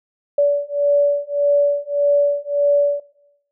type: beating tone pair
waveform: sine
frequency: 574 / 575.7 Hz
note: D5 / D5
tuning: -40 / -35 cents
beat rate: 1.7 Hz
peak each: -17 dBFS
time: 0.38-3 s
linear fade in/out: 5 ms
effects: noise-tail reverb RT60 0.8 s tail -19 dB re dry